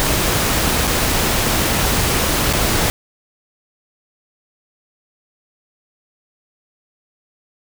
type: noise with dropouts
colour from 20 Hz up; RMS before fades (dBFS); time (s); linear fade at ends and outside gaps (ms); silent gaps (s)
pink; -17; 0-2.9; 0; 0.871-0.876 / 2.528-2.534
effects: none